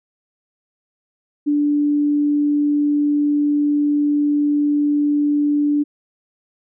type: tone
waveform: sine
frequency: 292.6 Hz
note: D4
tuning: 6 cents flat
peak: -14 dBFS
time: 1.46-5.84 s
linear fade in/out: 20 ms
effects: none